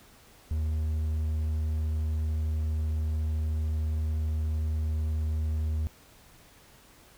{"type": "tone", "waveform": "triangle", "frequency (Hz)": 77.78, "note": "D#2", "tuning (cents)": 0, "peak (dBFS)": -24, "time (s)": [0.51, 5.87], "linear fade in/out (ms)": 0, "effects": ["pink hiss -56 dBFS RMS until 7.17 s"]}